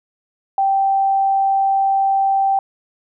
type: tone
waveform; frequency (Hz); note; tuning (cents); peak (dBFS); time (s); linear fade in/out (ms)
sine; 781; G5; -7; -13; 0.58-2.59; 2
effects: none